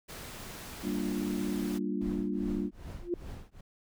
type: noise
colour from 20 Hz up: pink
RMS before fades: -44 dBFS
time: 0.08-1.79 s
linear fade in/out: 20 ms
type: chord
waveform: sine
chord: G minor seventh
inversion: none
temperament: equal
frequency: 196 / 233.1 / 293.7 / 349.2 Hz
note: G3 / Bb3 / D4 / F4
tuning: 0 / 0 / 0 / 0 cents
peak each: -34 / -36 / -35 / -38 dBFS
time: 0.82-2.71 s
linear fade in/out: 50 ms
type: noise with tremolo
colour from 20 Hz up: brown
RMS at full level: -39 dBFS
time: 2.01-3.61 s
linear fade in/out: 5 ms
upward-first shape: triangle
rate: 2.5 Hz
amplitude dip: 100%
type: tone with exponential growth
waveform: sine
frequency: 349.2 Hz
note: F4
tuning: in tune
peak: -24 dBFS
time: 2.98-3.14 s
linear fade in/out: 2 ms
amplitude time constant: 33 ms
effects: none